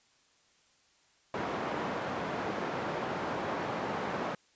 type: band-pass noise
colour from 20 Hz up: white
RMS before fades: -35 dBFS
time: 1.34-4.35 s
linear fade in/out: 2 ms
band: 140 to 980 Hz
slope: 12 dB/octave
effects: white hiss -67 dBFS RMS until 4.55 s + resampled to 16000 Hz